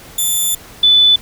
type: tone pair in turn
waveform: 5% pulse / sine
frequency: 3520 / 3490 Hz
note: A7 / A7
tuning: 0 / -15 cents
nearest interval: unison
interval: 15 cents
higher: first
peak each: -6 dBFS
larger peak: neither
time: 0.18-0.55 / 0.83-1.16 s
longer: first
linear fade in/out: 5 ms
effects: pink hiss -38 dBFS RMS until 1.21 s